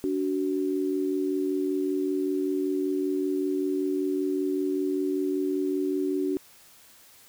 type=tone pair together; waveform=sine; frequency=288.3 / 373.5 Hz; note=D4 / F#4; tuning=-32 / +16 cents; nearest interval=major third; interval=448 cents; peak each=-27 dBFS; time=0.04-6.37 s; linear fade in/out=0 ms; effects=white hiss -54 dBFS RMS until 7.28 s